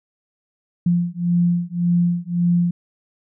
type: beating tone pair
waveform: sine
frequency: 173.1 / 174.9 Hz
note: F3 / F3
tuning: -15 / +3 cents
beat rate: 1.8 Hz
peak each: -19 dBFS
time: 0.86-2.71 s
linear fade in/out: 5 ms
effects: none